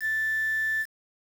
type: tone with quantisation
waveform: sine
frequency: 1760 Hz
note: A6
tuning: in tune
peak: -24 dBFS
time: 0-0.86 s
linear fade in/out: 50 ms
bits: 7
effects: none